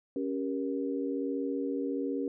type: chord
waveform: sine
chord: G diminished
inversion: second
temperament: equal with one note detuned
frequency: 277.2 / 392 / 473.2 Hz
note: Db4 / G4 / Bb4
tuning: 0 / 0 / +26 cents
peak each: -32 / -36 / -36 dBFS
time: 0.16-2.28 s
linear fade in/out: 2 ms
effects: none